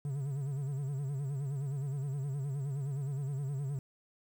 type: tone with vibrato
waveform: triangle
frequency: 138.59 Hz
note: C#3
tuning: in tune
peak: -31 dBFS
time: 0.05-3.79 s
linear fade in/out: 2 ms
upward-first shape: sine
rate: 9.6 Hz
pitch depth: 97 cents each way
effects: 10-bit